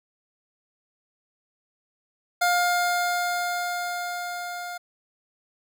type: tone with level ramp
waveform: 25% pulse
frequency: 707 Hz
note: F5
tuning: 21 cents sharp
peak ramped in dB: -15 to -29 dBFS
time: 2.41-4.78 s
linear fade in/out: 10 ms
effects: none